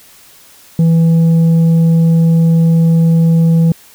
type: tone with tanh clipping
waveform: sine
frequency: 164.81 Hz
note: E3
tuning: in tune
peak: -7 dBFS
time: 0.79-3.72 s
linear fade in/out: 2 ms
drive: 4 dB
effects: white hiss -42 dBFS RMS until 3.94 s